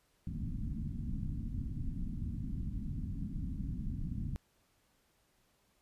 pink low-pass noise, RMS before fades -38 dBFS, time 0.27-4.36 s, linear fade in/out 0 ms, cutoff 260 Hz, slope 48 dB/octave, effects pink hiss -73 dBFS RMS until 5.81 s + resampled to 32000 Hz

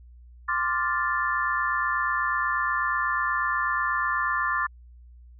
sine chord, D minor seventh, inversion third, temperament equal, 1046.5 / 1174.7 / 1396.9 / 1760 Hz, C6 / D6 / F6 / A6, 0 / 0 / 0 / 0 cents, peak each -29 / -28 / -31 / -27 dBFS, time 0.48-4.67 s, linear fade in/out 10 ms, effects added 60 Hz sine -46 dBFS peak until 5.39 s

